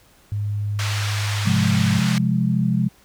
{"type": "tone with pitch glide", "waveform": "sine", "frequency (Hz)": [103.3, 104.02], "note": ["G#2", "G#2"], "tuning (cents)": [-9, 3], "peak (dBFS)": -21, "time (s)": [0.32, 1.99], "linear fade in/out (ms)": 0, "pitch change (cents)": 12, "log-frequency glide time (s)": [1.45, 1.62]}
{"type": "band-pass noise", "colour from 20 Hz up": "pink", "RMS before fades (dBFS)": -29, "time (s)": [0.79, 2.18], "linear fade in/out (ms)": 0, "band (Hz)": [1200, 5900], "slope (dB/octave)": 12}
{"type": "chord", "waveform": "sine", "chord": "F minor", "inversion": "second", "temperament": "equal", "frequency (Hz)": [130.81, 174.61, 207.7], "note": ["C3", "F3", "Ab3"], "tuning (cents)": [0, 0, 0], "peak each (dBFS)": -21, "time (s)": [1.45, 2.89], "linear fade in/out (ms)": 20}
{"effects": ["pink hiss -54 dBFS RMS until 3.04 s"]}